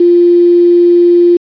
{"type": "tone with quantisation", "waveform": "sine", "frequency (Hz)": 348.2, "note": "F4", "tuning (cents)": -5, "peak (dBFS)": -3, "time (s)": [0, 1.37], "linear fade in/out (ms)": 5, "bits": 5, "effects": ["resampled to 11025 Hz"]}